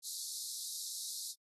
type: high-pass noise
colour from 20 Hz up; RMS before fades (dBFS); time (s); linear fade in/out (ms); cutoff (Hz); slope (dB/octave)
pink; -42; 0.02-1.35; 50; 3800; 96
effects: AAC 32 kbps